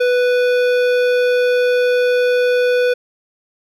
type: tone with hard clipping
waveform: sine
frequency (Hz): 494.4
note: B4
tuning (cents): +2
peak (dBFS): -14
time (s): 0-2.94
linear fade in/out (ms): 10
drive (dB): 14
effects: none